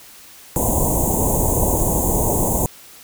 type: band-stop noise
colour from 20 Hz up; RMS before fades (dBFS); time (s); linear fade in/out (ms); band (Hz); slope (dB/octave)
pink; -18; 0.56-2.66; 0; 1000 to 6500; 96
effects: white hiss -43 dBFS RMS until 3.03 s